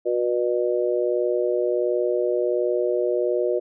harmonic tone, 121.4 Hz, B2, 29 cents flat, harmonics 3 / 4 / 5, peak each -23 / -24 / -25 dBFS, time 0.05-3.6 s, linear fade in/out 20 ms, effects none

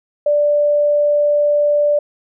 sine tone, 587.3 Hz, D5, in tune, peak -11 dBFS, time 0.26-1.99 s, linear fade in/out 5 ms, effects none

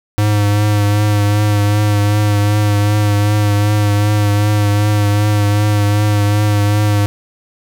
square tone with vibrato, 103.83 Hz, G#2, in tune, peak -11 dBFS, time 0.18-7.06 s, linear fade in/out 0 ms, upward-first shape triangle, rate 2.6 Hz, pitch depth 30 cents each way, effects none

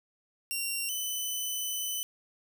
10% pulse tone pair in turn, 2758 / 3011 Hz, F7 / F#7, -22 / +30 cents, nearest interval major second, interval 152 cents, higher second, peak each -22 / -23 dBFS, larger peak first, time 0.51-0.89 / 0.89-2.03 s, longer second, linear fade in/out 0 ms, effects none

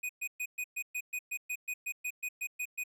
square tone bursts, 2489 Hz, D#7, in tune, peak -34 dBFS, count 16, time 0.03-2.838 s, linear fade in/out 10 ms, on 63 ms, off 120 ms, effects none

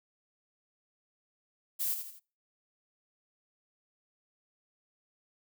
violet noise with echo, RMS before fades -32 dBFS, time 1.79-1.95 s, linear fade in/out 20 ms, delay 83 ms, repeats 3, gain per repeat -7 dB, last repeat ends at 2.199 s, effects noise-tail reverb RT60 0.4 s tail -26 dB re dry

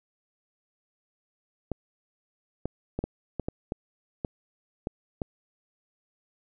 clicks, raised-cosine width 2 ms, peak -16 dBFS, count 10, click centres 1.717 / 2.656 / 2.99 / 3.04 / 3.397 / 3.485 / 3.721 / 4.248 / 4.871 / 5.218 s, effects none

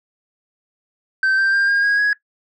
sine tone with pitch steps, 1550 / 1572.5 / 1595.4 / 1618.6 / 1642.2 / 1666.1 Hz, G6 / G6 / G6 / G#6 / G#6 / G#6, -20 / +5 / +30 / -45 / -20 / +5 cents, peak -11 dBFS, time 1.23-2.13 s, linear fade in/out 2 ms, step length 150 ms, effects noise-tail reverb RT60 0.1 s tail -19 dB re dry + tanh soft clip ceiling -13 dBFS

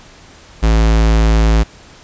square tone, 54.9 Hz, A1, 3 cents flat, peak -9 dBFS, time 0.62-1.64 s, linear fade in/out 20 ms, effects pink hiss -41 dBFS RMS until 2.03 s + resampled to 16000 Hz

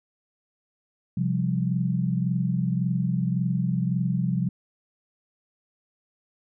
sine chord, C suspended fourth, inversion none, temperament just, 130.81 / 174.42 / 196.22 Hz, C3 / F3 / G3, 0 / -2 / +2 cents, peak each -26 / -25 / -29 dBFS, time 1.17-4.49 s, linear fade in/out 5 ms, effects none

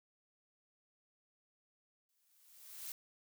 blue noise with exponential growth, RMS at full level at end -43 dBFS, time 2.09-2.92 s, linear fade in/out 1 ms, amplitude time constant 180 ms, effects none

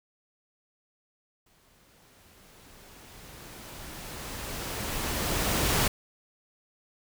pink noise with exponential growth, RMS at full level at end -24 dBFS, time 1.46-5.88 s, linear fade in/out 5 ms, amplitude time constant 960 ms, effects none

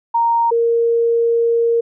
sine tone pair in turn, 930 / 465 Hz, A#5 / A#4, -4 / -4 cents, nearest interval octave, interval 1200 cents, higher first, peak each -12 / -12 dBFS, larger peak neither, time 0.14-0.51 / 0.51-1.81 s, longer second, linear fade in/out 10 ms, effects none

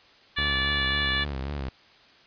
harmonic tone, 580 Hz, D5, 22 cents flat, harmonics 2 / 3 / 4 / 5 / 6 / 7, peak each -35 / -27 / -34 / -33 / -30 / -35 dBFS, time 0.36-1.25 s, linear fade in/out 20 ms
sawtooth tone with vibrato, 69.3 Hz, C#2, in tune, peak -26 dBFS, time 0.38-1.69 s, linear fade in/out 0 ms, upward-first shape sine, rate 3.7 Hz, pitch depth 100 cents each way
effects white hiss -55 dBFS RMS until 2.26 s + resampled to 11025 Hz

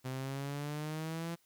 sawtooth exponential sweep, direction up, 128.3 to 170.3 Hz, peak -33 dBFS, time 0.04-1.36 s, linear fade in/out 20 ms, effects white hiss -71 dBFS RMS until 1.45 s

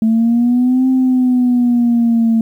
sine linear two-way sweep, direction up then down, 220 to 261.1 to 224.7 Hz, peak -8 dBFS, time 0.02-2.41 s, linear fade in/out 2 ms, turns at 0.88 s, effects tanh soft clip ceiling -6 dBFS + 8-bit

